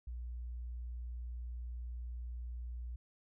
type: tone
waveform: sine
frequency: 60 Hz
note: B1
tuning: 49 cents flat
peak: -40 dBFS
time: 0.07-2.96 s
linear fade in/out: 5 ms
effects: none